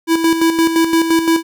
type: tone with tremolo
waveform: square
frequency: 328.8 Hz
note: E4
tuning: 4 cents flat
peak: -10 dBFS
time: 0.07-1.43 s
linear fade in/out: 50 ms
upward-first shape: square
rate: 5.8 Hz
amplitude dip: 55%
effects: none